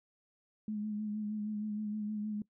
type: tone with vibrato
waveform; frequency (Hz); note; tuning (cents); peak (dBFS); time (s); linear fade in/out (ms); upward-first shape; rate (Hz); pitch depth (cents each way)
sine; 211.4; G#3; +31; -34; 0.68-2.42; 2; sine; 6.4; 30
effects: noise-tail reverb RT60 0.1 s tail -20 dB re dry